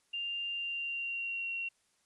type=tone with pitch glide; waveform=sine; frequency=2794 to 2741 Hz; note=F7 to F7; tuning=0 to -33 cents; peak=-34 dBFS; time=0.13-1.69 s; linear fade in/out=10 ms; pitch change=-33 cents; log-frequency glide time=0.48-1.52 s; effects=white hiss -73 dBFS RMS until 2.05 s + resampled to 24000 Hz